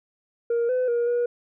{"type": "tone with pitch steps", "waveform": "sine", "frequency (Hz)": [469.1, 506, 474.5, 481.3], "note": ["A#4", "B4", "A#4", "B4"], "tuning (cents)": [11, 42, 31, -45], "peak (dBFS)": -18, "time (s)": [0.5, 1.26], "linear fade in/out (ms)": 5, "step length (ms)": 190, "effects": ["tanh soft clip ceiling -19 dBFS"]}